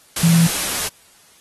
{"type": "tone in noise", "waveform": "sine", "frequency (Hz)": 167.3, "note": "E3", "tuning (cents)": 26, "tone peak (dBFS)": -10, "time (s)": [0.23, 0.47], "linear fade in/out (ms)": 5, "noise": "white", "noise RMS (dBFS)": -22, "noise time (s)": [0.16, 0.88], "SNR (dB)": 9, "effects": ["white hiss -51 dBFS RMS until 1.4 s", "AAC 32 kbps"]}